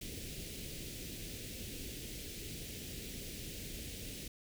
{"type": "band-stop noise", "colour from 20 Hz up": "pink", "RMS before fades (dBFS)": -45, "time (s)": [0.01, 4.28], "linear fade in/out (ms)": 5, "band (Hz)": [470, 2300], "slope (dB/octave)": 24, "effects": []}